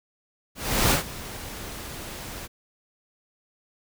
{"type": "noise with ADSR envelope", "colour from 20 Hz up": "pink", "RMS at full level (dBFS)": -19, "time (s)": [0.55, 2.48], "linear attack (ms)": 360, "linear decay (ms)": 120, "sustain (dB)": -18, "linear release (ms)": 30, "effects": []}